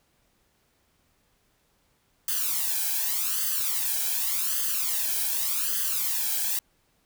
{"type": "noise with flanger", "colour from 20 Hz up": "blue", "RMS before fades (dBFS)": -27, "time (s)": [2.28, 6.59], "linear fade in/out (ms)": 2, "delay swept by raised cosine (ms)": [0.63, 1.27], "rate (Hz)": 0.86, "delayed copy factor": 0.8, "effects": ["pink hiss -68 dBFS RMS until 7.05 s"]}